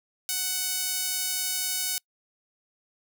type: tone with high-pass filter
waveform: sawtooth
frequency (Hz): 744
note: F#5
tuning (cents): +9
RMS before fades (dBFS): -29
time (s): 0.29-1.98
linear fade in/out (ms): 0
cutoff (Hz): 5000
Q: 0.61
effects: noise-tail reverb RT60 0.1 s tail -26 dB re dry